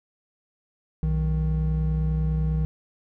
triangle tone pair together, 62.31 / 157 Hz, B1 / D#3, +16 / +16 cents, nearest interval octave + major third, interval 1600 cents, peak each -22 dBFS, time 1.03-2.65 s, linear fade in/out 0 ms, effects none

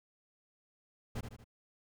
brown noise with echo, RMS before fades -36 dBFS, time 1.15-1.21 s, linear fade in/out 10 ms, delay 78 ms, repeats 3, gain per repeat -6 dB, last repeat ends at 1.444 s, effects none

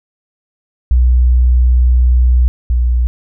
sine tone pair in turn, 61.74 / 60.61 Hz, B1 / B1, 0 / -32 cents, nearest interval unison, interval 32 cents, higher first, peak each -6 / -9 dBFS, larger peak first, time 0.91-2.48 / 2.7-3.07 s, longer first, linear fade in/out 0 ms, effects none

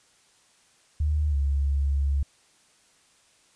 sine tone with pitch glide, 75.3 to 69.85 Hz, D2 to C#2, +44 to +14 cents, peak -21 dBFS, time 1-2.23 s, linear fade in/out 5 ms, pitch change -130 cents, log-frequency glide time 1.3-1.35 s, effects white hiss -61 dBFS RMS until 3.55 s + resampled to 22050 Hz

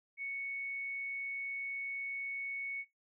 sine tone, 2218 Hz, C#7, in tune, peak -37 dBFS, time 0.17-2.85 s, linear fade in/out 50 ms, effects noise-tail reverb RT60 0.2 s tail -21 dB re dry

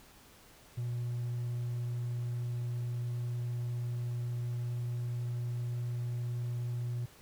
triangle tone, 120.6 Hz, B2, 41 cents flat, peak -30 dBFS, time 0.77-7.06 s, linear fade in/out 10 ms, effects tanh soft clip ceiling -27 dBFS + pink hiss -58 dBFS RMS until 7.21 s

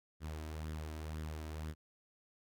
sawtooth tone with flanger, 77.78 Hz, D#2, in tune, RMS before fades -43 dBFS, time 0.2-1.75 s, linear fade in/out 50 ms, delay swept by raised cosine 0.57 to 3.17 ms, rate 2 Hz, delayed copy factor +0.5, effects none

